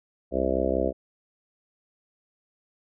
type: harmonic tone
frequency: 65.41 Hz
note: C2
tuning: in tune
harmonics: 1 / 3 / 4 / 5 / 6 / 7 / 8 / 9 / 10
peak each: -32 / -34 / -32 / -31 / -30 / -34 / -29 / -30 / -31 dBFS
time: 0.31-0.93 s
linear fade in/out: 50 ms
effects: none